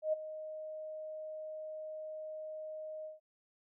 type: tone with ADSR envelope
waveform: sine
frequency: 622.3 Hz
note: D#5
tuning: in tune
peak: -27 dBFS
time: 0.02-3.2 s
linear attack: 110 ms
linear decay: 14 ms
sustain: -14 dB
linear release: 150 ms
effects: none